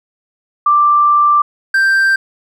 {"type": "tone pair in turn", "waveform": ["sine", "triangle"], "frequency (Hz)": [1178, 1572.4], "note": ["D6", "G6"], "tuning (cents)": [5, 5], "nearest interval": "perfect fourth", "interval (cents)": 500, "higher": "second", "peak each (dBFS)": -7, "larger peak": "neither", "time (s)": [[0.66, 1.42], [1.74, 2.16]], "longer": "first", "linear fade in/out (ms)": 5, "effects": []}